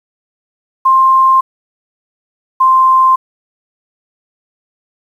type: tone pair in turn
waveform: sine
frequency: 1055 / 1045.9 Hz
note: C6 / C6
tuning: +14 / -1 cents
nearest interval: unison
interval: 15 cents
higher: first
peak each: -5 dBFS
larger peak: neither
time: 0.85-1.41 / 2.6-3.16 s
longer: neither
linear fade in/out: 10 ms
effects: 7-bit